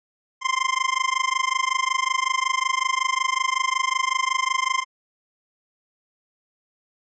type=tone with amplitude modulation; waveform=25% pulse; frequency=1046.5 Hz; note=C6; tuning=in tune; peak=-13 dBFS; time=0.41-4.85 s; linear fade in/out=50 ms; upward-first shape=sine; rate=25.4 Hz; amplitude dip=95%; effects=resampled to 16000 Hz